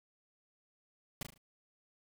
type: noise with echo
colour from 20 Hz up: pink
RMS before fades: -39 dBFS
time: 1.21-1.23 s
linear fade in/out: 2 ms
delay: 37 ms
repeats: 4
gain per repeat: -7 dB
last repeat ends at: 1.378 s
effects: none